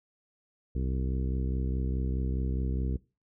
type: harmonic tone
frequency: 64.8 Hz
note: C2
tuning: 16 cents flat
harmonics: 1 / 2 / 3 / 4 / 5 / 6 / 7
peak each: -29 / -35 / -39 / -41 / -43 / -45 / -46 dBFS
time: 0.75-2.97 s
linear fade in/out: 5 ms
effects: noise-tail reverb RT60 0.3 s tail -21 dB re dry